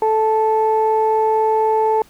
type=tone pair together; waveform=sine; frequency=438 / 876 Hz; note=A4 / A5; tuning=-8 / -8 cents; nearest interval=octave; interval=1200 cents; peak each=-15 dBFS; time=0.02-2.02 s; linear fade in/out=2 ms; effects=tanh soft clip ceiling -7 dBFS + pink hiss -50 dBFS RMS until 2.09 s

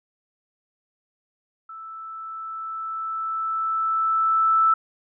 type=tone with level ramp; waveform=sine; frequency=1318.5 Hz; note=E6; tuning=in tune; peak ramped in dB=-36 to -14 dBFS; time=1.69-4.74 s; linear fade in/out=5 ms; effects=none

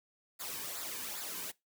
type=noise with flanger; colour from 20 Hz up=white; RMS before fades=-41 dBFS; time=0.39-1.52 s; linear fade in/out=20 ms; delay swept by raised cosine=0.33 to 1.53 ms; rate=2.5 Hz; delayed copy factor=-0.6; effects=noise-tail reverb RT60 0.2 s tail -22 dB re dry

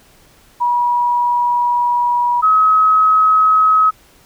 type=tone pair in turn; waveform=sine; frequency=966 / 1276.5 Hz; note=B5 / D#6; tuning=-39 / +44 cents; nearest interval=perfect fourth; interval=483 cents; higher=second; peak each=-12 / -8 dBFS; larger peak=second; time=0.6-2.42 / 2.42-3.91 s; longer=first; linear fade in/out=20 ms; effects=pink hiss -49 dBFS RMS until 4.25 s

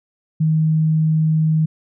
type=tone; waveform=sine; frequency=157.5 Hz; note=D#3; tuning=21 cents sharp; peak=-13 dBFS; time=0.4-1.66 s; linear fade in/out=10 ms; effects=none

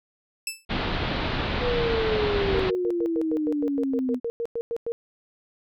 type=tone with exponential decay; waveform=15% pulse; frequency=2637 Hz; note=E7; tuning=in tune; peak=-17 dBFS; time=0.47-0.65 s; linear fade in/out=2 ms; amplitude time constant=37 ms
type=low-pass noise; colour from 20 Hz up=pink; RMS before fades=-27 dBFS; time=0.69-2.71 s; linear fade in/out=20 ms; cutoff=4200 Hz; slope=48 dB/octave
type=exponential sweep; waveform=sine; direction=down; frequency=497.6 to 248.2 Hz; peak=-23 dBFS; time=1.6-4.2 s; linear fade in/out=50 ms
type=tone bursts; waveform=sine; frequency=466.2 Hz; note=A#4; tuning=in tune; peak=-25 dBFS; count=16; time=2.54-4.92 s; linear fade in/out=0 ms; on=55 ms; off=100 ms
effects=none

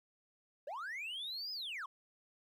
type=linear two-way sweep; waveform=triangle; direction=up then down; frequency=512 to 5110 to 993 Hz; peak=-38 dBFS; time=0.67-1.86 s; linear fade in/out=5 ms; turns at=1.52 s; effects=tanh soft clip ceiling -34 dBFS + 13-bit

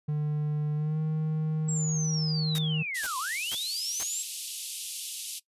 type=tone with pitch glide; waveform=triangle; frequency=150 to 156.1 Hz; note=D3 to D#3; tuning=+37 to +6 cents; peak=-24 dBFS; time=0.08-2.83 s; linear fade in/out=10 ms; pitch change=+69 cents; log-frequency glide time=0.75-0.99 s
type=linear two-way sweep; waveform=sine; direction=down then up; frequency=7730 to 987.8 to 7730 Hz; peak=-31 dBFS; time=1.68-4.23 s; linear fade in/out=10 ms; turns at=3.18 s
type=noise bursts; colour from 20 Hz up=white; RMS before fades=-35 dBFS; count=4; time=2.55-4.032 s; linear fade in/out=0 ms; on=33 ms; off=450 ms
type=band-pass noise; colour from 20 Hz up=white; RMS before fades=-38 dBFS; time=2.94-5.4 s; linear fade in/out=20 ms; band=2700 to 12000 Hz; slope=48 dB/octave
effects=noise-tail reverb RT60 0.1 s tail -20 dB re dry + resampled to 32000 Hz

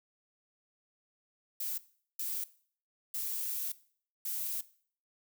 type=noise bursts at uneven times; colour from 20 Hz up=violet; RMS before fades=-36 dBFS; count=4; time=1.6-1.78 / 2.19-2.44 / 3.14-3.72 / 4.25-4.61 s; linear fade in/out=5 ms; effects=noise-tail reverb RT60 0.5 s tail -18 dB re dry

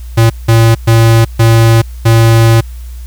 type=tone bursts at uneven times; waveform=square; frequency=114 Hz; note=A#2; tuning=38 cents flat; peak=-4 dBFS; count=5; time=0.17-0.3 / 0.48-0.75 / 0.87-1.25 / 1.39-1.82 / 2.05-2.61 s; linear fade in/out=10 ms; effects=added 60 Hz sine -22 dBFS peak until 3.06 s + white hiss -42 dBFS RMS until 3.06 s

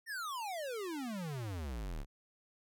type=exponential sweep; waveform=square; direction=down; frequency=1880 to 32.09 Hz; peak=-39 dBFS; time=0.06-2.06 s; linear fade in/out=50 ms; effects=none

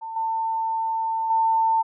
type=tone with level steps; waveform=sine; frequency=897 Hz; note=A5; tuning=33 cents sharp; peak=-30 / -22 / -17 dBFS; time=0.01-1.83 s; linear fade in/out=20 ms; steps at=0.16 / 1.3 s; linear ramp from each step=5 ms; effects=none

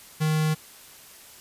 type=tone with notch filter; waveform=square; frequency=155.56 Hz; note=D#3; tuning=in tune; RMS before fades=-23 dBFS; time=0.2-0.55 s; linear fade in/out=20 ms; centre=590 Hz; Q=1.6; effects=white hiss -48 dBFS RMS until 1.4 s + resampled to 32000 Hz

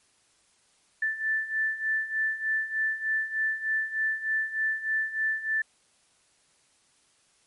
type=beating tone pair; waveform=sine; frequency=1760 / 1763.3 Hz; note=A6 / A6; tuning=0 / +3 cents; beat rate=3.3 Hz; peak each=-31 / -27 dBFS; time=1.02-5.62 s; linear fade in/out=5 ms; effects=white hiss -65 dBFS RMS until 7.46 s + MP3 48 kbps

